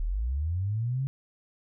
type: linear sweep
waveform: sine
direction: up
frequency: 34.65 to 138.9 Hz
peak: -26 dBFS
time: 0-1.07 s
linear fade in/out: 0 ms
effects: none